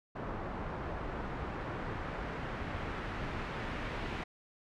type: noise with low-pass filter sweep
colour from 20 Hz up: pink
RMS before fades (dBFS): -39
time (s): 0.15-4.24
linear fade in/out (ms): 10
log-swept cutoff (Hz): 1200 to 2400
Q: 1
effects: none